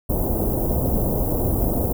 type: band-stop noise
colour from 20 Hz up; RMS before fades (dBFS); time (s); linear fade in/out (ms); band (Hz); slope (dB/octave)
pink; -21; 0.09-1.93; 10; 680 to 14000; 24
effects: none